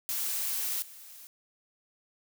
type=noise with level steps; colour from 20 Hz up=blue; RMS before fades=-32 / -49 dBFS; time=0.09-1.27 s; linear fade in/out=0 ms; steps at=0.82 s; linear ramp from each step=2 ms; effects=none